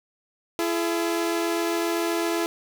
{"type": "tone pair together", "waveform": "sawtooth", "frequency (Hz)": [337.4, 425.1], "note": ["E4", "G#4"], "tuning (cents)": [40, 40], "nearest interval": "major third", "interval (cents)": 400, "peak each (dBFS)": [-20, -26], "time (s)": [0.59, 2.46], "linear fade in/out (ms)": 0, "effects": ["7-bit"]}